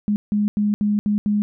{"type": "tone bursts at uneven times", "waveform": "sine", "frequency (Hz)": 207.7, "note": "G#3", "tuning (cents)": 0, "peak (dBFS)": -16, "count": 6, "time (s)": [[0.08, 0.16], [0.32, 0.48], [0.57, 0.74], [0.81, 0.99], [1.06, 1.18], [1.26, 1.42]], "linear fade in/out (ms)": 0, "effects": []}